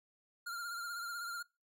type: tone with vibrato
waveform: square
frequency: 1396.9 Hz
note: F6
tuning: in tune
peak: -40 dBFS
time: 0.46-1.43 s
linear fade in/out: 10 ms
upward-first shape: sine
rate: 16 Hz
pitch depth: 46 cents each way
effects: noise-tail reverb RT60 0.3 s tail -26 dB re dry